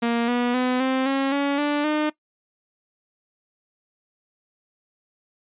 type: tone with pitch steps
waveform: sawtooth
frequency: 234.4 / 243.2 / 252.4 / 261.9 / 271.8 / 282 / 292.6 / 303.6 Hz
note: A#3 / B3 / B3 / C4 / C#4 / C#4 / D4 / D#4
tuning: +10 / -26 / +38 / +2 / -34 / +30 / -6 / -42 cents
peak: -16 dBFS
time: 0.02-2.1 s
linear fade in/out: 10 ms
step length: 260 ms
effects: noise-tail reverb RT60 0.1 s tail -19 dB re dry + resampled to 8000 Hz